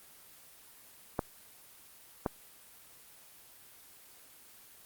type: clicks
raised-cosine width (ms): 1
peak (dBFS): -15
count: 2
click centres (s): 1.192 / 2.262
effects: white hiss -56 dBFS RMS until 4.85 s + Opus 24 kbps